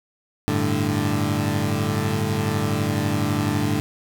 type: chord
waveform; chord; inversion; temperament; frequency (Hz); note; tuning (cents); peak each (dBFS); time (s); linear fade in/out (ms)
20% pulse; G suspended second; none; equal; 98 / 110 / 146.83; G2 / A2 / D3; 0 / 0 / 0; -20; 0.48-3.8; 0
effects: none